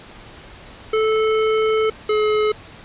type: tone pair in turn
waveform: square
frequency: 437 / 426.5 Hz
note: A4 / G#4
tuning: -12 / +46 cents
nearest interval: unison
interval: 42 cents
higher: first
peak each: -16 dBFS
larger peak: neither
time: 0.93-1.9 / 2.09-2.52 s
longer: first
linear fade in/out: 5 ms
effects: pink hiss -41 dBFS RMS until 2.84 s + resampled to 8000 Hz